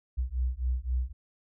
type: beating tone pair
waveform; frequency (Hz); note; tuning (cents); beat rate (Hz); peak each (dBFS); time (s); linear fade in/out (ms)
sine; 60.8 / 64.6; B1 / C2; -26 / -21; 3.8; -30; 0.17-1.13; 20
effects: none